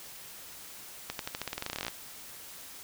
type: accelerating click train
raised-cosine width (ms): 0.2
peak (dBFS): -16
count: 19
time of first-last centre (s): 1.1-1.882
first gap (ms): 92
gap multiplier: 0.9
effects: white hiss -47 dBFS RMS until 2.83 s